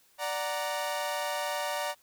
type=chord; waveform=sawtooth; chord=D augmented; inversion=none; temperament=equal; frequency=587.3 / 740 / 932.3 Hz; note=D5 / F#5 / A#5; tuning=0 / 0 / 0 cents; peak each=-30 / -33 / -31 dBFS; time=0.18-1.95 s; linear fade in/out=50 ms; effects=white hiss -64 dBFS RMS until 2.02 s